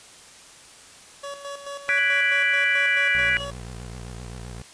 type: tone with tremolo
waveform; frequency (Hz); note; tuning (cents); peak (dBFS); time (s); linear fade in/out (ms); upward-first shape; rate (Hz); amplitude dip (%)
25% pulse; 564; C#5; +30; -28; 1.23-3.51; 10; square; 4.6; 60
type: chord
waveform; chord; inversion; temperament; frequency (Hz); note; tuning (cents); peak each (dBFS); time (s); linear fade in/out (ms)
sine; G# half-diminished seventh; third; equal; 1480 / 1661.2 / 1975.5 / 2349; F#6 / G#6 / B6 / D7; 0 / 0 / 0 / 0; -27 / -24 / -23 / -23; 1.89-3.37; 0
type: tone with pitch glide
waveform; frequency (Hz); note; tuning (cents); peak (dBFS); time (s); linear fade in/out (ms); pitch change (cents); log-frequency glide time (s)
sine; 2960 to 2904; F#7 to F#7; 0 to -33; -32; 1.97-3.45; 10; -33; 2.74-3.29
type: tone with vibrato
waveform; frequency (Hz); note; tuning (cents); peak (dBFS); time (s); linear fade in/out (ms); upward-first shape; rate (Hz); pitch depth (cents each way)
20% pulse; 60; B1; -49; -30; 3.15-4.62; 0; sine; 7.7; 130
effects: white hiss -47 dBFS RMS until 4.73 s + resampled to 22050 Hz